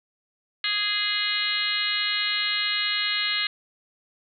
harmonic tone, 415.3 Hz, G#4, in tune, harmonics 3 / 4 / 5 / 6 / 7 / 8 / 9 / 10, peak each -37 / -32 / -29 / -36 / -30 / -33 / -31 / -29 dBFS, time 0.64-3.47 s, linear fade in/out 2 ms, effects none

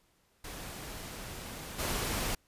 pink noise with level steps, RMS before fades -43 / -33 dBFS, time 0.44-2.35 s, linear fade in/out 5 ms, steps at 1.78 s, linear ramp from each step 20 ms, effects pink hiss -70 dBFS RMS until 2.47 s + resampled to 32000 Hz

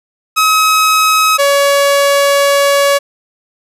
sawtooth tone pair in turn, 1276 / 563.5 Hz, D#6 / C#5, +43 / +28 cents, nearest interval octave + major second, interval 1415 cents, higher first, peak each -4 dBFS, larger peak neither, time 0.36-1.38 / 1.38-2.99 s, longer second, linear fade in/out 20 ms, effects resampled to 32000 Hz + 7-bit

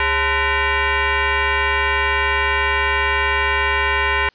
sine tone with frequency modulation, 407.5 Hz, G#4, 33 cents flat, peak -15 dBFS, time 0-4.29 s, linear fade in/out 2 ms, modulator 477 Hz, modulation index 4.8, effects white hiss -57 dBFS RMS until 4.34 s + resampled to 11025 Hz

